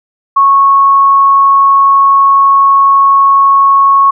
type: tone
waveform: sine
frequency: 1102 Hz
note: C#6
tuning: 11 cents flat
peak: -3 dBFS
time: 0.36-4.11 s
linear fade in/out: 10 ms
effects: none